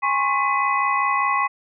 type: tone cluster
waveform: sine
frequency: 823 / 1033 / 1098 / 2007 / 2521 Hz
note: G#5 / C6 / C#6 / B6 / D#7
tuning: -16 / -22 / -17 / +27 / +22 cents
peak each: -26 / -28 / -20 / -25 / -29 dBFS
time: 0.02-1.48 s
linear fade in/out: 20 ms
effects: none